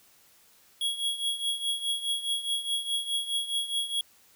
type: tone with tremolo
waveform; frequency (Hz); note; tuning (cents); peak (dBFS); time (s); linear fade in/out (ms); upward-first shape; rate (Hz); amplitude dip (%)
square; 3322; G#7; 0; -25; 0.81-4.01; 2; triangle; 4.8; 80
effects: white hiss -60 dBFS RMS until 4.35 s